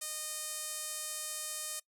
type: tone with band-pass filter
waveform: sawtooth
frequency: 615 Hz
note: D#5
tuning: 20 cents flat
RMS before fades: -40 dBFS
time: 0.01-1.8 s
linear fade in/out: 10 ms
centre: 9300 Hz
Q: 1.8
effects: noise-tail reverb RT60 0.1 s tail -21 dB re dry